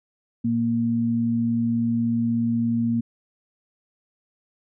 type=tone pair together; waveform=sine; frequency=116.55 / 233.1 Hz; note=A#2 / A#3; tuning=0 / 0 cents; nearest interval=octave; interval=1200 cents; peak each=-28 / -20 dBFS; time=0.44-3.01 s; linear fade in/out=10 ms; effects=none